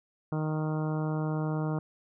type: harmonic tone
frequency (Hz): 155.1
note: D#3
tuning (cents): -5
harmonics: 1 / 2 / 3 / 4 / 5 / 6 / 7 / 8 / 9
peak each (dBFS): -29 / -35 / -39 / -41 / -43 / -45 / -46 / -47 / -48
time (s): 0.32-1.79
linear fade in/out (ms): 2
effects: none